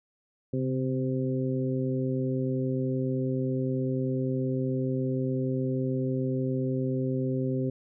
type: harmonic tone with a mistuned harmonic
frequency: 129.9 Hz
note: C3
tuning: 12 cents flat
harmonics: 1 / 2 / 3 / 4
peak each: -29 / -30 / -33 / -36 dBFS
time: 0.53-7.7 s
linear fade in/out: 5 ms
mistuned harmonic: 1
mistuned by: +42 cents
effects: none